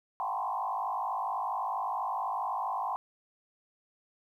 sine tone with frequency modulation, 901 Hz, A5, 41 cents sharp, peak -30 dBFS, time 0.2-2.96 s, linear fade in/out 0 ms, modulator 52.2 Hz, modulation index 3.4, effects 11-bit

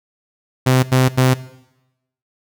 sawtooth tone bursts, 129.1 Hz, C3, 23 cents flat, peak -7 dBFS, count 3, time 0.66-1.342 s, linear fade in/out 10 ms, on 170 ms, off 86 ms, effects noise-tail reverb RT60 0.9 s tail -17 dB re dry

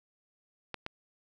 clicks, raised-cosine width 0.3 ms, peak -20 dBFS, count 2, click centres 0.743 / 0.864 s, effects none

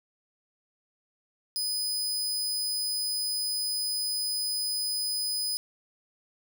sawtooth tone, 5000 Hz, D#8, 8 cents sharp, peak -25 dBFS, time 1.56-5.57 s, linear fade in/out 0 ms, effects none

